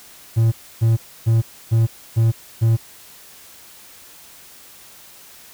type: tone bursts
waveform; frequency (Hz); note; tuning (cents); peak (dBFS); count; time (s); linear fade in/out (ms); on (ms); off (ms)
triangle; 113.4; A#2; -47; -10; 6; 0.36-2.77; 20; 160; 290
effects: white hiss -44 dBFS RMS until 5.53 s